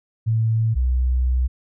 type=tone pair in turn; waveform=sine; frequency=112.1 / 62.91 Hz; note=A2 / B1; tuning=+33 / +33 cents; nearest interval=minor seventh; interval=1000 cents; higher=first; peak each=-16 dBFS; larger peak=neither; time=0.26-0.75 / 0.75-1.48 s; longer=second; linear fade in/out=20 ms; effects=none